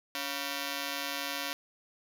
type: ring-modulated tone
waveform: 5% pulse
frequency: 419.1 Hz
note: G#4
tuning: 16 cents sharp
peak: -19 dBFS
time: 0.15-1.53 s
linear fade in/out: 0 ms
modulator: 134 Hz
effects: none